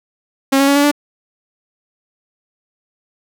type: tone with pitch steps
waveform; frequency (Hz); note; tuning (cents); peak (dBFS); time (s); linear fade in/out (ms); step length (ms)
sawtooth; 271.3 / 276.2 / 281.2 / 286.3 / 291.4; C#4 / C#4 / C#4 / D4 / D4; -37 / -6 / +25 / -44 / -13; -6; 0.52-0.915; 10; 79
effects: none